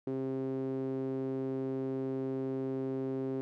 sawtooth tone with band-pass filter, 132.8 Hz, C3, 26 cents sharp, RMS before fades -35 dBFS, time 0.07-3.41 s, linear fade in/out 0 ms, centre 340 Hz, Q 5.1, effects none

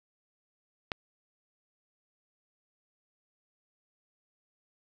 click, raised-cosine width 0.3 ms, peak -15 dBFS, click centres 0.918 s, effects none

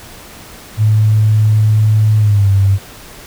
sine tone with pitch glide, 107.7 to 98.19 Hz, A2 to G2, -37 to +3 cents, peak -7 dBFS, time 0.77-2.79 s, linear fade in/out 50 ms, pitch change -160 cents, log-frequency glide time 2.17-2.5 s, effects pink hiss -35 dBFS RMS until 3.26 s

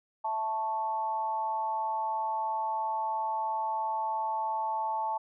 sine tone with amplitude modulation, 880 Hz, A5, in tune, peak -25 dBFS, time 0.24-5.18 s, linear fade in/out 10 ms, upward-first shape sine, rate 223 Hz, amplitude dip 75%, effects none

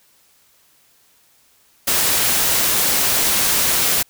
white noise, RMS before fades -17 dBFS, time 1.87-4.03 s, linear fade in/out 10 ms, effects white hiss -56 dBFS RMS until 4.09 s

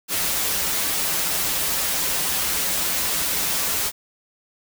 white noise with comb filter, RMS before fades -23 dBFS, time 0.08-3.92 s, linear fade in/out 50 ms, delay 8.3 ms, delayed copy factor -0.6, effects none

